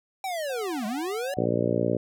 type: linear two-way sweep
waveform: square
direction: down then up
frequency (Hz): 786 to 200 to 579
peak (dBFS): -29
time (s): 0.24-1.34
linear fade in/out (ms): 2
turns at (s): 0.86
type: tone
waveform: sine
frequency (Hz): 740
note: F#5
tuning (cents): 0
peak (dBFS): -37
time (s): 0.49-1.46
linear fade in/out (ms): 10
type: harmonic tone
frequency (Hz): 58.7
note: A#1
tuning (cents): +13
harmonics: 2 / 3 / 4 / 5 / 6 / 7 / 8 / 9 / 10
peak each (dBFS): -31 / -31 / -31 / -31 / -31 / -31 / -31 / -31 / -31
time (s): 1.37-1.97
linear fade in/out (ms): 5
effects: none